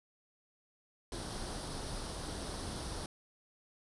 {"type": "noise with comb filter", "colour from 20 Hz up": "pink", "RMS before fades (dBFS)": -41, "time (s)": [1.12, 3.06], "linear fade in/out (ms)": 2, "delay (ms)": 0.21, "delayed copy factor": 0.55, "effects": ["resampled to 24000 Hz"]}